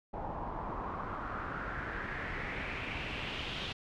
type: noise with low-pass filter sweep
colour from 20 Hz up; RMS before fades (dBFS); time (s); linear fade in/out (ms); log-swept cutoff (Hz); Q
pink; -39; 0.13-3.73; 10; 820 to 3400; 3.5
effects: none